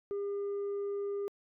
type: tone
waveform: sine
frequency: 402.8 Hz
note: G4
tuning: 47 cents sharp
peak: -30 dBFS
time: 0.11-1.28 s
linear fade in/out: 0 ms
effects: tanh soft clip ceiling -32 dBFS